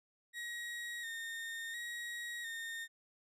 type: tone with vibrato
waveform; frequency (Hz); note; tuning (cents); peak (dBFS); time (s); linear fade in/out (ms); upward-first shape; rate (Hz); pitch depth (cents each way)
35% pulse; 1864.7; A#6; 0; -39; 0.33-2.88; 50; square; 0.71; 31
effects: low-pass 12000 Hz 12 dB/octave